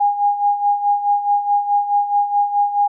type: tone with tremolo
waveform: sine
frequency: 817 Hz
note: G#5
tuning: 29 cents flat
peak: -11 dBFS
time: 0-2.88 s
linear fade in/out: 10 ms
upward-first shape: sine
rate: 4.7 Hz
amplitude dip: 70%
effects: none